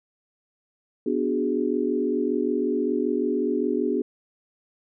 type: chord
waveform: sine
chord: G# half-diminished seventh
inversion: first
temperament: equal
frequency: 246.9 / 293.7 / 370 / 415.3 Hz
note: B3 / D4 / F#4 / G#4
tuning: 0 / 0 / 0 / 0 cents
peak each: -27 dBFS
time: 1.06-4.02 s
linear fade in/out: 5 ms
effects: none